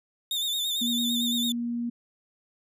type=tone with vibrato; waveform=40% pulse; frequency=3620 Hz; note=A7; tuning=48 cents sharp; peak=-25 dBFS; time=0.31-1.52 s; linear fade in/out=2 ms; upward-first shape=sine; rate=8.9 Hz; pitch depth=67 cents each way
type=tone; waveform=sine; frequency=237.2 Hz; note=A#3; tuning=30 cents sharp; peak=-27 dBFS; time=0.81-1.9 s; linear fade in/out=10 ms
effects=none